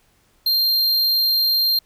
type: tone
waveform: square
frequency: 4186 Hz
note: C8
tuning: in tune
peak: -16 dBFS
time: 0.46-1.79 s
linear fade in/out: 5 ms
effects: pink hiss -60 dBFS RMS until 1.85 s